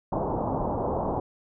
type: low-pass noise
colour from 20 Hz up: white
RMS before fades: -28 dBFS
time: 0.12-1.2 s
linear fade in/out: 5 ms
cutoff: 970 Hz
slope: 48 dB/octave
effects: none